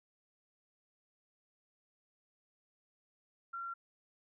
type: tone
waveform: sine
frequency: 1371 Hz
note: F6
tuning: 32 cents flat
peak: -39 dBFS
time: 3.53-3.74 s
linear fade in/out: 10 ms
effects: none